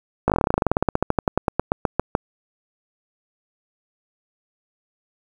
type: slowing click train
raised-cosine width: 1 ms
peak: -3 dBFS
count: 30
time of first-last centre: 0.28-2.151 s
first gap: 18 ms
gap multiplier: 1.08
effects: 7-bit